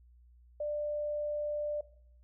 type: tone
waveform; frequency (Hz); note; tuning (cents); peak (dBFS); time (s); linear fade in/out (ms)
sine; 593; D5; +17; -32; 0.6-1.81; 5
effects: noise-tail reverb RT60 0.6 s tail -17 dB re dry + added 60 Hz sine -57 dBFS peak until 2.23 s